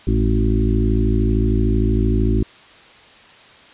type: harmonic tone with a mistuned harmonic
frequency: 53.1 Hz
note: G#1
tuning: 39 cents sharp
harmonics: 1 / 2 / 4 / 5 / 6 / 7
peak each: -17 / -20 / -23 / -24 / -25 / -25 dBFS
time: 0.07-2.43 s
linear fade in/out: 5 ms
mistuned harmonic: 2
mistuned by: +74 cents
effects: white hiss -45 dBFS RMS until 3.73 s + resampled to 8000 Hz